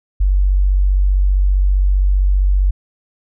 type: tone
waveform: sine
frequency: 47.62 Hz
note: G1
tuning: 49 cents flat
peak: -10 dBFS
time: 0.2-2.71 s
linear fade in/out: 10 ms
effects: none